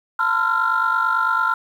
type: tone cluster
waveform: sine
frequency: 897 / 1024 / 1353 / 1402 Hz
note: A5 / C6 / E6 / F6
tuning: +33 / -38 / +45 / +6 cents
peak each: -25 / -23 / -20 / -19 dBFS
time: 0.19-1.54 s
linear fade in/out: 5 ms
effects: tanh soft clip ceiling -10 dBFS + 8-bit